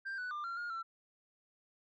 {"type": "tone with pitch steps", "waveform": "sine", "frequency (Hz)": [1581, 1486, 1195, 1375, 1423, 1346], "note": ["G6", "F#6", "D6", "F6", "F6", "E6"], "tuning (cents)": [14, 7, 30, -27, 32, 36], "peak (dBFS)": -35, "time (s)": [0.05, 0.83], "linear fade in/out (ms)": 20, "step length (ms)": 130, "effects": ["tanh soft clip ceiling -37 dBFS"]}